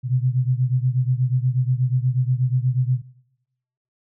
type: beating tone pair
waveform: sine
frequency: 124.3 / 132.6 Hz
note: B2 / C3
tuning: +12 / +23 cents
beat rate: 8.3 Hz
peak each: -19 / -21 dBFS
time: 0.03-3.02 s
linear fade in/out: 50 ms
effects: noise-tail reverb RT60 1.0 s tail -24 dB re dry